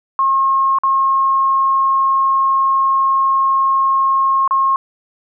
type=tone with dropouts; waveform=sine; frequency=1078 Hz; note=C#6; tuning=49 cents flat; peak=-11 dBFS; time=0.19-4.76 s; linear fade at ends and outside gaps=1 ms; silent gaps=0.786-0.835 / 4.477-4.509 s; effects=none